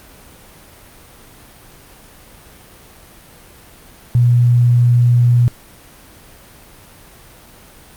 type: tone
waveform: sine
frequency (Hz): 121.1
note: B2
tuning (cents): -34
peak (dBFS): -8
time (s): 4.15-5.48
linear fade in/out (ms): 0
effects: pink hiss -42 dBFS RMS until 7.96 s + Opus 32 kbps